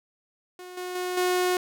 sawtooth tone with level steps, 362.5 Hz, F#4, 35 cents flat, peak -36 / -28 / -24 / -18 dBFS, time 0.59-1.57 s, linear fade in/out 2 ms, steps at 0.77 / 0.95 / 1.17 s, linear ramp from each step 5 ms, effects none

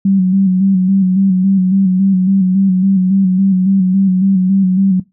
sine tone with vibrato, 189.6 Hz, F#3, 43 cents sharp, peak -8 dBFS, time 0.05-5 s, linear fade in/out 5 ms, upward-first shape square, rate 3.6 Hz, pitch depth 46 cents each way, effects noise-tail reverb RT60 0.2 s tail -20 dB re dry

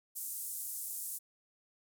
pink band-pass noise, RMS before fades -41 dBFS, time 0.15-1.19 s, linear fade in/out 20 ms, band 8400 to 16000 Hz, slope 24 dB/octave, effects none

